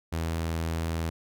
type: tone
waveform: sawtooth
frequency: 82 Hz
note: E2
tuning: 9 cents flat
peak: -24 dBFS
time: 0.12-1.1 s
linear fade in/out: 10 ms
effects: none